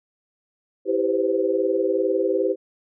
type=chord; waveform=sine; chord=C major seventh; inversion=first; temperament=equal with one note detuned; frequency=329.6 / 392 / 503.4 / 523.3 Hz; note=E4 / G4 / B4 / C5; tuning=0 / 0 / +33 / 0 cents; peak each=-26 / -22 / -24 / -27 dBFS; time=0.85-2.56 s; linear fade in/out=50 ms; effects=none